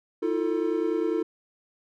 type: tone cluster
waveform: triangle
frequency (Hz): 320.3 / 350.2 / 444.8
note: E4 / F4 / A4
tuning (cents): -50 / +5 / +19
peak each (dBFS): -26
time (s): 0.22-1.23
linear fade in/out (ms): 10
effects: none